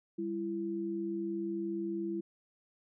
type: tone pair together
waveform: sine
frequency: 198.51 / 335.6 Hz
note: G3 / E4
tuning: +22 / +31 cents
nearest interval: major sixth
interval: 909 cents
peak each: -39 / -34 dBFS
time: 0.18-2.21 s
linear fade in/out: 10 ms
effects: none